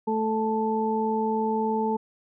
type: harmonic tone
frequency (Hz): 219.6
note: A3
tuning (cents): -3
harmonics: 1 / 2 / 4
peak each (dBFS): -27 / -27 / -27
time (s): 0.07-1.97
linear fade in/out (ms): 10
effects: none